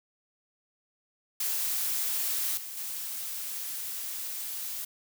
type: noise with level steps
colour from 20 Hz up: blue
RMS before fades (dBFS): -30 / -40 / -36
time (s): 1.4-4.85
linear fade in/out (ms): 5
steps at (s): 2.57 / 2.77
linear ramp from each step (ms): 5
effects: none